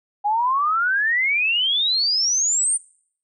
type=exponential sweep; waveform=sine; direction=up; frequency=807 to 9160 Hz; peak=-17 dBFS; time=0.24-2.78 s; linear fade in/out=20 ms; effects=noise-tail reverb RT60 0.6 s tail -23 dB re dry